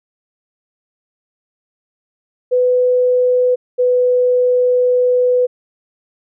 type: tone pair in turn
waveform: sine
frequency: 499.2 / 497.4 Hz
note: B4 / B4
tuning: +19 / +12 cents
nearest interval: unison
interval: 7 cents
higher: first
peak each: -10 dBFS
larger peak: neither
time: 2.51-3.56 / 3.78-5.47 s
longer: second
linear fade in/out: 20 ms
effects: none